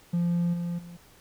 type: tone with level steps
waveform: triangle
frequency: 172.8 Hz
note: F3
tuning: 18 cents flat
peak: -20 / -26 / -39 dBFS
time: 0.13-0.97 s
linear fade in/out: 10 ms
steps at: 0.53 / 0.78 s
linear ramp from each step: 10 ms
effects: tanh soft clip ceiling -17 dBFS + pink hiss -56 dBFS RMS until 1.2 s